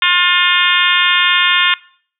harmonic tone, 355.6 Hz, F4, 31 cents sharp, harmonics 3 / 4 / 5 / 6 / 7 / 8 / 9 / 10, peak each -18 / -18 / -18 / -18 / -18 / -18 / -18 / -18 dBFS, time 0.02-1.74 s, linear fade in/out 2 ms, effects noise-tail reverb RT60 0.5 s tail -21 dB re dry

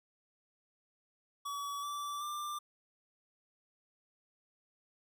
square tone with pitch steps, 1138 / 1161.9 / 1186.3 Hz, C#6 / D6 / D6, +45 / -19 / +17 cents, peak -38 dBFS, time 1.45-2.59 s, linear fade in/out 10 ms, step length 380 ms, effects none

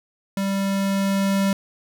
square tone with level ramp, 196 Hz, G3, in tune, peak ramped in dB -22 to -18 dBFS, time 0.37-1.53 s, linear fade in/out 2 ms, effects none

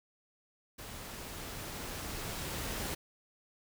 pink noise with level ramp, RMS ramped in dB -46 to -37 dBFS, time 0.78-2.95 s, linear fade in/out 10 ms, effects none

